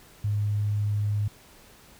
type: tone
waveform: sine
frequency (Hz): 103.83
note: G#2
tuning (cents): 0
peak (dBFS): -23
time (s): 0.24-1.28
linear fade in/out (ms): 5
effects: pink hiss -53 dBFS RMS until 1.99 s